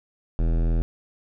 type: tone with hard clipping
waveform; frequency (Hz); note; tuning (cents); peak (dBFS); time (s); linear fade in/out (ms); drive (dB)
sine; 41.29; E1; +4; -21; 0.39-0.82; 0; 18
effects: none

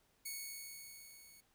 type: tone with level ramp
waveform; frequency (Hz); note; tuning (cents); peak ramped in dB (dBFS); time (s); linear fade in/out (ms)
5% pulse; 2217; C#7; 0; -31 to -49; 0.25-1.41; 10
effects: pink hiss -74 dBFS RMS until 1.54 s

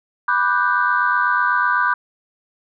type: chord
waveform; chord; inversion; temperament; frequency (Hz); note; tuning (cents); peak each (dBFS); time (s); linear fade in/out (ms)
sine; G major seventh; first; equal with one note detuned; 987.8 / 1180.8 / 1480 / 1568; B5 / D6 / F#6 / G6; 0 / +9 / 0 / 0; -20; 0.28-1.94; 5
effects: tanh soft clip ceiling -5 dBFS

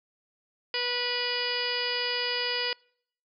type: harmonic tone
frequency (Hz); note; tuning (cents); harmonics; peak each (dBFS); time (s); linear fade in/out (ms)
488.9; B4; -18; 1 / 2 / 3 / 4 / 5 / 6 / 7 / 8 / 9 / 10; -35 / -40 / -39 / -35 / -36 / -33 / -41 / -45 / -38 / -33; 0.74-2.73; 2
effects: noise-tail reverb RT60 0.6 s tail -26 dB re dry

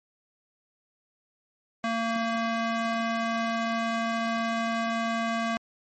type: tone with band-pass filter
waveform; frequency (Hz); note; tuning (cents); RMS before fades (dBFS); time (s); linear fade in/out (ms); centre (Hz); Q
square; 228.2; A#3; -37; -28; 1.84-5.57; 0; 1300; 0.64
effects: MP3 32 kbps

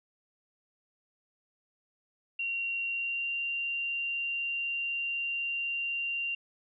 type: tone with pitch glide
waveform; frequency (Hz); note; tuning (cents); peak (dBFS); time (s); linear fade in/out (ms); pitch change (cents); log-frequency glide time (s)
sine; 2753 to 2772; F7 to F7; -25 to -14; -30; 2.39-6.35; 5; +11; 2.85-3.3
effects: none

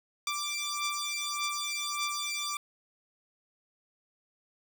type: beating tone pair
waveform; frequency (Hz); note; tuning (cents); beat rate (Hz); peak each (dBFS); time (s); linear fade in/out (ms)
10% pulse; 1174.7 / 1176.4; D6 / D6; 0 / +3; 1.7; -26; 0.27-2.57; 2
effects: none

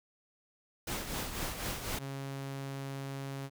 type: noise with tremolo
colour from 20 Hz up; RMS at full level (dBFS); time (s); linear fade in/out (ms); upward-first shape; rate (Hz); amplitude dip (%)
pink; -35; 0.87-1.99; 5; triangle; 4; 60
type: tone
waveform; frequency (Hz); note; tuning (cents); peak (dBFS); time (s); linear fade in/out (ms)
sawtooth; 137; C#3; -20; -34; 1.98-3.5; 50
effects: none

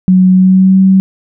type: tone with pitch glide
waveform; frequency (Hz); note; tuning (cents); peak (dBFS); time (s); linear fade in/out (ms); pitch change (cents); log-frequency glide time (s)
sine; 185.2 to 190.63; F#3 to G3; +2 to -48; -3; 0.08-1; 0; +50; 0.31-0.8
effects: none

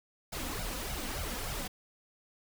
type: noise with flanger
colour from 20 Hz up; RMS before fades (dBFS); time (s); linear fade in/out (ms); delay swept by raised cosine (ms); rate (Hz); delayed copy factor
pink; -37; 0.32-1.68; 10; 1.3 to 4.1; 3.4; +0.9
effects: none

